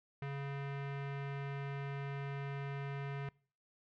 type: tone with low-pass filter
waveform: square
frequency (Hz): 139.6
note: C#3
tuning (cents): +13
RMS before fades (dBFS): -41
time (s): 0.22-3.29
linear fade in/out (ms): 2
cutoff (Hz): 2200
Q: 1.9
effects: noise-tail reverb RT60 0.5 s tail -25 dB re dry